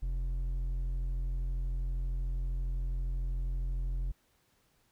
sine tone with hard clipping, 43.65 Hz, F1, in tune, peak -32 dBFS, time 0.02-4.12 s, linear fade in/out 10 ms, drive 5 dB, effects pink hiss -71 dBFS RMS until 4.91 s

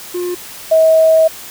triangle / sine tone pair in turn, 356 / 641.3 Hz, F4 / E5, +33 / -48 cents, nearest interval minor seventh, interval 1019 cents, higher second, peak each -15 / -6 dBFS, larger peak second, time 0.14-0.35 / 0.71-1.28 s, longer second, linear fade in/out 10 ms, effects white hiss -32 dBFS RMS until 1.5 s

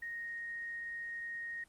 sine tone, 1864.7 Hz, A#6, in tune, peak -39 dBFS, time 0.02-1.64 s, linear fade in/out 5 ms, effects pink hiss -67 dBFS RMS until 1.68 s + Opus 32 kbps

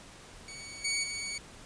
15% pulse tone with level steps, 2246 Hz, C#7, 22 cents sharp, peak -36 / -22 / -28 dBFS, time 0.48-1.38 s, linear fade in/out 2 ms, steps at 0.84 / 1.03 s, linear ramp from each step 10 ms, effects pink hiss -51 dBFS RMS until 1.65 s + resampled to 22050 Hz

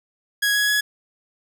sawtooth tone with pitch steps, 1661.2 / 1672.8 / 1684.4 Hz, G#6 / G#6 / G#6, 0 / +12 / +24 cents, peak -14 dBFS, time 0.42-0.81 s, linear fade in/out 10 ms, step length 130 ms, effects none

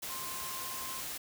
sine tone in noise, 1053 Hz, C6, 11 cents sharp, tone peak -44 dBFS, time 0.09-1.01 s, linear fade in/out 10 ms, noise white, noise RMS -40 dBFS, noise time 0.02-1.18 s, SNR -7 dB, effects none

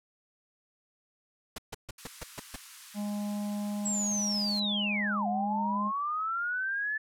pink noise bursts, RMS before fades -38 dBFS, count 7, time 1.56-2.561 s, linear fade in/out 5 ms, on 23 ms, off 140 ms
white high-pass noise, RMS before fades -48 dBFS, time 1.98-4.6 s, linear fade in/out 5 ms, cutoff 1000 Hz, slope 48 dB/octave
harmonic tone, 206.3 Hz, G#3, 11 cents flat, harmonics 1 / 3 / 4 / 5, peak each -31 / -44 / -46 / -53 dBFS, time 2.94-5.92 s, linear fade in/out 50 ms
sine linear two-way sweep, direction down then up, 7760 to 697 to 1750 Hz, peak -29 dBFS, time 3.85-6.98 s, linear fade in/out 10 ms, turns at 5.27 s
effects low-pass 12000 Hz 12 dB/octave

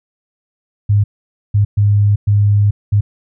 sine tone bursts at uneven times, 102.7 Hz, G#2, 19 cents flat, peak -8 dBFS, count 5, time 0.89-1.04 / 1.54-1.65 / 1.77-2.16 / 2.27-2.71 / 2.92-3.01 s, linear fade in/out 10 ms, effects none

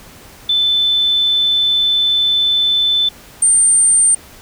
sine tone pair in turn, 3520 / 8870 Hz, A7 / C#9, 0 / 0 cents, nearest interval octave + major third, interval 1600 cents, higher second, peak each -11 / -8 dBFS, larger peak second, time 0.49-3.09 / 3.42-4.15 s, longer first, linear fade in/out 5 ms, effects pink hiss -40 dBFS RMS until 4.41 s

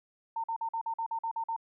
sine tone bursts, 909 Hz, A#5, 44 cents flat, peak -30 dBFS, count 10, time 0.36-1.564 s, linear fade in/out 5 ms, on 79 ms, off 46 ms, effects none

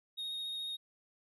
triangle tone with vibrato, 3729 Hz, A#7, in tune, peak -36 dBFS, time 0.17-0.77 s, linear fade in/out 20 ms, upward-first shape sine, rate 14 Hz, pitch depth 14 cents each way, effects none

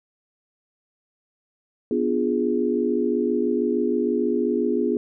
sine chord, B diminished seventh, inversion none, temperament equal, 246.9 / 293.7 / 349.2 / 415.3 Hz, B3 / D4 / F4 / Ab4, 0 / 0 / 0 / 0 cents, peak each -24 / -28 / -25 / -24 dBFS, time 1.91-4.97 s, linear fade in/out 2 ms, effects none

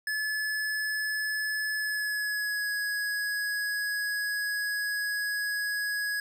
square tone with pitch glide, 1720 to 1669.1 Hz, A6 to G#6, -40 to +8 cents, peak -29 dBFS, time 0.07-6.2 s, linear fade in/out 2 ms, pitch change -52 cents, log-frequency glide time 1.75-2.7 s, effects none

